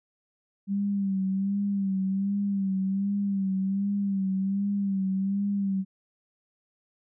sine tone with vibrato, 196 Hz, G3, in tune, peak -24 dBFS, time 0.67-5.85 s, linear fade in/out 50 ms, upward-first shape sine, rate 1.3 Hz, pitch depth 51 cents each way, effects none

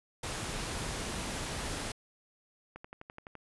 pink noise, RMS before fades -37 dBFS, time 0.23-1.92 s, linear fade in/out 5 ms
click train, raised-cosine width 0.5 ms, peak -30 dBFS, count 8, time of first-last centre 2.76-3.353 s, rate 11.8 Hz
effects resampled to 24000 Hz

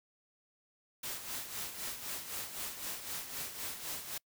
white noise with tremolo, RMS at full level -39 dBFS, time 1.03-4.18 s, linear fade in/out 5 ms, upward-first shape sine, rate 3.9 Hz, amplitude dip 60%, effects noise-tail reverb RT60 0.1 s tail -26 dB re dry

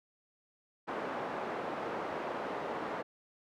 pink band-pass noise, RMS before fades -38 dBFS, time 0.87-3.03 s, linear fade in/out 20 ms, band 380 to 1200 Hz, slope 12 dB/octave, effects none

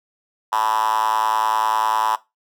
5% pulse tone with high-pass filter, 110 Hz, A2, in tune, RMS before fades -20 dBFS, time 0.52-2.16 s, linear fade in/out 10 ms, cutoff 940 Hz, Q 6.8, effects noise-tail reverb RT60 0.2 s tail -17 dB re dry

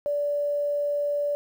sine tone, 580 Hz, D5, 22 cents flat, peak -23 dBFS, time 0.06-1.35 s, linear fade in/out 0 ms, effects 9-bit

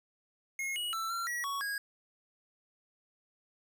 square tone with pitch steps, 2159 / 2910 / 1331 / 1367 / 1923 / 1116 / 1643 Hz, C#7 / F#7 / E6 / F6 / B6 / C#6 / G#6, -46 / -29 / +16 / -37 / -47 / +11 / -19 cents, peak -34 dBFS, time 0.59-1.78 s, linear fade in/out 2 ms, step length 170 ms, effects none

